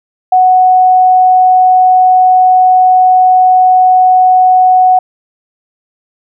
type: tone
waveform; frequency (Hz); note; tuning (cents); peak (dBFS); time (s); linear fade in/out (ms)
sine; 740; F#5; 0; -3; 0.32-4.99; 5
effects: none